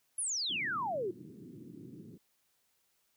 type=exponential sweep; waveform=sine; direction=down; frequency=11175 to 343.8 Hz; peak=-32 dBFS; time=0.18-1.11 s; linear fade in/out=5 ms
type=band-pass noise; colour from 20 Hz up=white; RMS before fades=-50 dBFS; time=0.49-2.18 s; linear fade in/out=10 ms; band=110 to 360 Hz; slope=48 dB/octave
effects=white hiss -75 dBFS RMS until 3.16 s